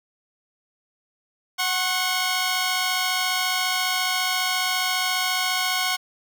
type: tone pair together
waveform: 10% pulse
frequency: 740 / 1082.7 Hz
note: F#5 / C#6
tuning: 0 / -41 cents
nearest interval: perfect fifth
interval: 659 cents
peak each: -16 dBFS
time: 1.58-5.97 s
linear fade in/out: 20 ms
effects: none